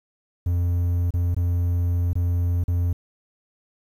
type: tone with dropouts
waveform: triangle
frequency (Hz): 87.31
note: F2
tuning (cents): 0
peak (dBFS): -17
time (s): 0.46-2.93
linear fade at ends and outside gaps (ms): 5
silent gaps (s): 1.107-1.138 / 1.346-1.364 / 2.133-2.154 / 2.639-2.68
effects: 9-bit